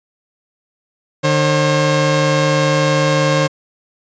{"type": "tone pair together", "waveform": "sawtooth", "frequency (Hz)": [150.53, 537], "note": ["D3", "C5"], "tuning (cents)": [43, 45], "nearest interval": "octave + minor seventh", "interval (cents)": 2202, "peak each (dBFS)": -11, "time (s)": [1.23, 3.48], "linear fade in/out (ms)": 20, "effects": ["resampled to 16000 Hz"]}